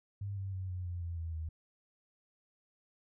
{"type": "tone with pitch steps", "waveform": "sine", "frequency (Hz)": [100, 96.82, 93.74, 90.75, 87.86, 85.07, 82.36, 79.74], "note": ["G2", "G2", "F#2", "F#2", "F2", "F2", "E2", "D#2"], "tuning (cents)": [35, -21, 23, -33, 11, -45, -1, 43], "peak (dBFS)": -36, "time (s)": [0.21, 1.49], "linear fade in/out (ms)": 5, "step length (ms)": 160, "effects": []}